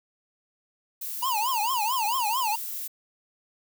violet noise, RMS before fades -34 dBFS, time 1.01-2.88 s, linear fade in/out 10 ms
square tone with vibrato, 939 Hz, A#5, 12 cents sharp, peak -25 dBFS, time 1.22-2.56 s, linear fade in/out 10 ms, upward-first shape triangle, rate 4.5 Hz, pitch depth 260 cents each way
effects none

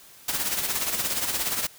white noise with tremolo, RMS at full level -25 dBFS, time 0.28-1.67 s, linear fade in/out 5 ms, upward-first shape sine, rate 17 Hz, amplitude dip 55%, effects white hiss -50 dBFS RMS until 1.78 s

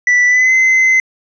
triangle tone with pitch glide, 1970 to 2054 Hz, B6 to C7, -5 to -33 cents, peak -6 dBFS, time 0.07-1 s, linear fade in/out 2 ms, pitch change +72 cents, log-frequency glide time 0.27-0.53 s, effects resampled to 16000 Hz

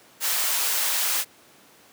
white high-pass noise, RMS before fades -24 dBFS, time 0.2-1.25 s, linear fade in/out 50 ms, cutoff 680 Hz, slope 12 dB/octave, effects pink hiss -53 dBFS RMS until 1.92 s + high-pass 200 Hz 12 dB/octave

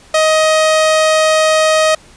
sawtooth tone, 628 Hz, D#5, 16 cents sharp, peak -5 dBFS, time 0.14-1.95 s, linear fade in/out 5 ms, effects pink hiss -43 dBFS RMS until 2.16 s + resampled to 22050 Hz

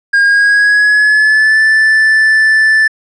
triangle tone with pitch glide, 1621 to 1757.5 Hz, G#6 to A6, -42 to -2 cents, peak -4 dBFS, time 0.13-2.88 s, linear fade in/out 10 ms, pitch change +140 cents, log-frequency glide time 0.23-1.6 s, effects resampled to 22050 Hz

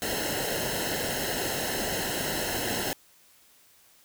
pink noise with comb filter, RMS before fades -30 dBFS, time 0.02-2.93 s, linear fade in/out 0 ms, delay 0.85 ms, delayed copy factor -0.8, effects white hiss -59 dBFS RMS until 4.04 s

